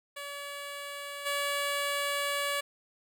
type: tone with level steps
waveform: 10% pulse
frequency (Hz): 570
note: C#5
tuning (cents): +48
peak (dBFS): -30 / -21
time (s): 0.16-2.61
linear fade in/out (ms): 10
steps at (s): 1.25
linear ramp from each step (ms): 20
effects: none